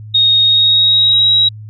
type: tone with pitch glide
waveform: sine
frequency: 3729 to 3845 Hz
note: A#7 to B7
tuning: 0 to -47 cents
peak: -7 dBFS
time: 0.14-1.49 s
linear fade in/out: 10 ms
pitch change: +53 cents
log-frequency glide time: 0.43-1.31 s
effects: added 107 Hz sine -28 dBFS peak until 1.69 s